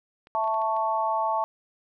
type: clicks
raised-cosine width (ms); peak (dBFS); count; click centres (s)
0.3; -34; 6; 0.271 / 0.442 / 0.476 / 0.543 / 0.618 / 0.766
type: chord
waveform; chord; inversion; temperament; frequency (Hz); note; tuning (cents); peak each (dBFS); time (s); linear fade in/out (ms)
sine; A major; second; equal with one note detuned; 659.3 / 882.5 / 1108.7; E5 / A5 / C#6; 0 / +5 / 0; -29 / -25 / -29; 0.35-1.44; 0
effects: none